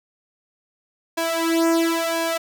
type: tone with flanger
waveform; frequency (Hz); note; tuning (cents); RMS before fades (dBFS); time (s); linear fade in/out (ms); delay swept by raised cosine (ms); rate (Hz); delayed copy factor
sawtooth; 330.7; E4; +6; -21; 1.17-2.38; 10; 1.2 to 2.9; 0.97; +0.9
effects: none